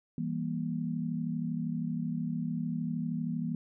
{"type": "chord", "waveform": "sine", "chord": "E diminished", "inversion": "none", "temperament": "just", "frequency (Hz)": [164.81, 197.78, 237.3], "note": ["E3", "G3", "Bb3"], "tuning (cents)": [0, 16, 31], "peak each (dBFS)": [-34, -38, -34], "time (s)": [0.18, 3.55], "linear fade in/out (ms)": 2, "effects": []}